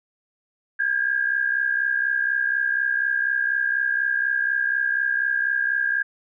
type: tone pair together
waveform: sine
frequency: 1609.9 / 1674 Hz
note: G6 / G#6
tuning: +46 / +13 cents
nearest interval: minor second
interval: 67 cents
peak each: -21 / -25 dBFS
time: 0.79-6.03 s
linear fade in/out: 10 ms
effects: none